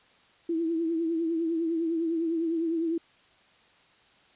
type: tone with vibrato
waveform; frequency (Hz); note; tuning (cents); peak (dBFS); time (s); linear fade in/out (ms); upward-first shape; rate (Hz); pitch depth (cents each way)
sine; 329.6; E4; 0; -25; 0.49-2.98; 5; triangle; 9.9; 65
effects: white hiss -60 dBFS RMS until 4.35 s + resampled to 8000 Hz